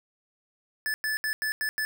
square tone bursts at uneven times, 1737 Hz, A6, 23 cents flat, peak -27 dBFS, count 6, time 0.86-0.94 / 1.04-1.17 / 1.24-1.33 / 1.42-1.52 / 1.61-1.69 / 1.78-1.85 s, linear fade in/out 0 ms, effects none

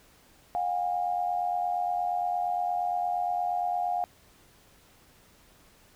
sine tone pair together, 715 / 803.6 Hz, F5 / G5, +41 / +43 cents, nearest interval major second, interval 202 cents, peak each -27 / -32 dBFS, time 0.55-4.04 s, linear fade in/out 0 ms, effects pink hiss -59 dBFS RMS until 5.95 s

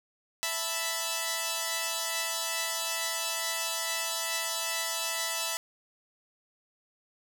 5% pulse chord, E suspended fourth, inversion none, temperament equal, 659.3 / 880 / 987.8 Hz, E5 / A5 / B5, 0 / 0 / 0 cents, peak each -22 / -25 / -22 dBFS, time 0.43-5.57 s, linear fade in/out 0 ms, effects none

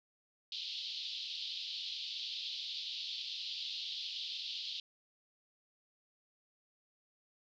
pink band-pass noise, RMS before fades -42 dBFS, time 0.52-4.8 s, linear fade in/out 2 ms, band 3100 to 4600 Hz, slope 48 dB/octave, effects none

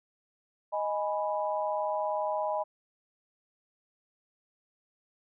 sine chord, G# minor, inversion second, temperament equal, 622.3 / 830.6 / 987.8 Hz, D#5 / G#5 / B5, 0 / 0 / 0 cents, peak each -31 / -33 / -34 dBFS, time 0.72-2.64 s, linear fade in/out 20 ms, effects none

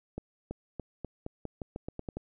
accelerating click train, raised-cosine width 2 ms, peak -23 dBFS, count 12, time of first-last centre 0.18-2.17 s, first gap 330 ms, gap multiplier 0.87, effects none

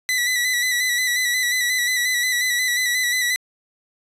sawtooth tone with vibrato, 1975.5 Hz, B6, in tune, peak -15 dBFS, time 0.09-3.36 s, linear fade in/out 0 ms, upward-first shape square, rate 5.6 Hz, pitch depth 32 cents each way, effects resampled to 32000 Hz

